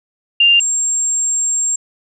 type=tone pair in turn; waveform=sine; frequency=2794 / 7459 Hz; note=F7 / A#8; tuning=0 / 0 cents; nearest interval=octave + perfect fourth; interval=1700 cents; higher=second; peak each=-7 / -14 dBFS; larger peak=first; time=0.4-0.6 / 0.6-1.76 s; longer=second; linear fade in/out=5 ms; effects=none